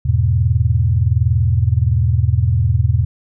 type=chord; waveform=sine; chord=E major; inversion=none; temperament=equal; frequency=82.41 / 103.83 / 123.47 Hz; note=E2 / G#2 / B2; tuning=0 / 0 / 0 cents; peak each=-16 dBFS; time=0.05-3.05 s; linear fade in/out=10 ms; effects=none